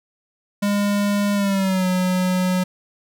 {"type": "tone with pitch glide", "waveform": "square", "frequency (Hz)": [203.5, 183.4], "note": ["G#3", "F#3"], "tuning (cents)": [-35, -15], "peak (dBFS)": -18, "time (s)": [0.62, 2.64], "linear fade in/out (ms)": 10, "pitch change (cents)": -180, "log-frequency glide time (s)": [1.34, 1.87], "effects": []}